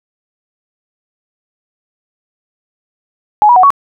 sine tone with pitch steps, 842 / 968 / 739 / 1119 Hz, G#5 / B5 / F#5 / C#6, +24 / -35 / -2 / +16 cents, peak -3 dBFS, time 3.42-3.704 s, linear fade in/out 0 ms, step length 71 ms, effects none

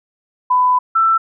sine tone pair in turn, 1000 / 1332.3 Hz, B5 / E6, +21 / +18 cents, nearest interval perfect fourth, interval 497 cents, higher second, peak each -10 dBFS, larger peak neither, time 0.5-0.79 / 0.95-1.18 s, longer first, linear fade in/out 10 ms, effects none

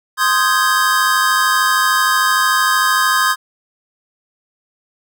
square chord, Ab major seventh, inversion first, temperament equal, 1046.5 / 1244.5 / 1568 / 1661.2 Hz, C6 / Eb6 / G6 / Ab6, 0 / 0 / 0 / 0 cents, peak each -18 / -18 / -20 / -19 dBFS, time 0.17-3.36 s, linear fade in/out 50 ms, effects none

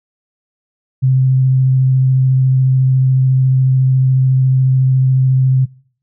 sine tone with vibrato, 130.81 Hz, C3, in tune, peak -8 dBFS, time 1.02-5.66 s, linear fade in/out 20 ms, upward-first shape triangle, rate 14 Hz, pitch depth 14 cents each way, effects noise-tail reverb RT60 0.6 s tail -25 dB re dry

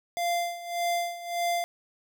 square tone with tremolo, 693 Hz, F5, 14 cents flat, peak -25 dBFS, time 0.17-1.64 s, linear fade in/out 0 ms, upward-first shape sine, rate 1.7 Hz, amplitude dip 80%, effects none

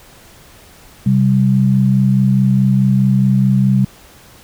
sine tone pair together, 130.81 / 195.55 Hz, C3 / G3, 0 / -4 cents, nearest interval perfect fifth, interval 696 cents, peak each -12 dBFS, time 1.06-3.85 s, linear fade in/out 5 ms, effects pink hiss -43 dBFS RMS until 4.43 s

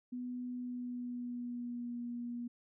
sine tone with pitch glide, 247.7 to 239.7 Hz, B3 to A#3, +5 to +48 cents, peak -38 dBFS, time 0.12-2.48 s, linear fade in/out 10 ms, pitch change -57 cents, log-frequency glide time 0.55-1.99 s, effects none

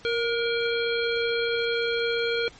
harmonic tone with a mistuned harmonic, 466.2 Hz, A#4, in tune, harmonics 1 / 3 / 5 / 7 / 9, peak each -25 / -30 / -32 / -33 / -35 dBFS, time 0.05-2.48 s, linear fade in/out 0 ms, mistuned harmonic 3, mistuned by +38 cents, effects pink hiss -50 dBFS RMS until 2.59 s + MP3 32 kbps

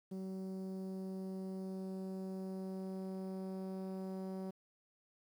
sawtooth tone with low-pass filter sweep, 189.4 Hz, F#3, 41 cents sharp, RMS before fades -43 dBFS, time 0.11-4.51 s, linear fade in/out 10 ms, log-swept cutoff 390 to 670 Hz, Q 0.92, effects 11-bit

